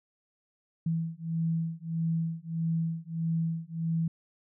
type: beating tone pair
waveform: sine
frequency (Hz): 163.4 / 165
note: E3 / E3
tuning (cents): -15 / +2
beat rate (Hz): 1.6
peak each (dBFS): -31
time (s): 0.86-4.08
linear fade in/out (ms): 5
effects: none